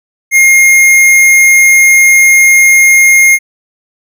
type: tone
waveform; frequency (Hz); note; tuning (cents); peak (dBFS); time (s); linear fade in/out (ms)
square; 2134; C7; +34; -3; 0.31-3.39; 50
effects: none